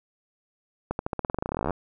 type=accelerating click train; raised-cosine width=1 ms; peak=-13 dBFS; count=24; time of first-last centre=0.91-1.707 s; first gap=81 ms; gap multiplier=0.91; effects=none